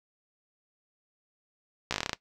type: slowing click train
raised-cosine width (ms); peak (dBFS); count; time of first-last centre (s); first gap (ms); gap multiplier
0.2; -11; 10; 1.91-2.132; 15; 1.12
effects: noise-tail reverb RT60 0.1 s tail -18 dB re dry